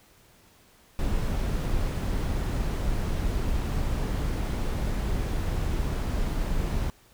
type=noise; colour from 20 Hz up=brown; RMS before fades=-27 dBFS; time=0.99-6.9 s; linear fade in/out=0 ms; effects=pink hiss -58 dBFS RMS until 7.13 s